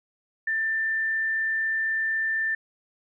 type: tone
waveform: sine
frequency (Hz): 1782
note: A6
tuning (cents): +22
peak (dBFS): -23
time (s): 0.47-2.55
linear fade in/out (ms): 5
effects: none